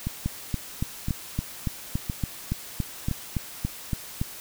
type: two click trains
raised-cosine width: 5 ms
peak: -13 / -15 dBFS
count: 15 / 4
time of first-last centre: 0.26-4.215 / 0.07-3.113 s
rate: 3.54 / 0.986 Hz
effects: white hiss -41 dBFS RMS until 4.4 s